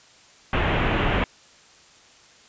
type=low-pass noise; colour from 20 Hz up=pink; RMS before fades=-22 dBFS; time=0.53-1.24 s; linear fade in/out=2 ms; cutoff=3100 Hz; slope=48 dB/octave; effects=white hiss -52 dBFS RMS until 2.48 s + resampled to 16000 Hz